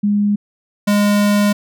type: tone pair in turn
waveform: sine / square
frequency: 205.5 / 205.5 Hz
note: G#3 / G#3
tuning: -18 / -18 cents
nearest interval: unison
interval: 0 cents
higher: neither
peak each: -12 / -12 dBFS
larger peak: neither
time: 0.03-0.36 / 0.87-1.53 s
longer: second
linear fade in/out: 10 ms
effects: none